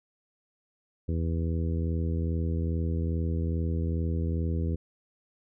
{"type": "harmonic tone", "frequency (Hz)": 82.41, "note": "E2", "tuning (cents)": 0, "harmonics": [1, 2, 3, 4, 5, 6], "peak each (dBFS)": [-27, -33, -37, -39, -41, -43], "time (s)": [1.08, 4.76], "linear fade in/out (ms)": 10, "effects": []}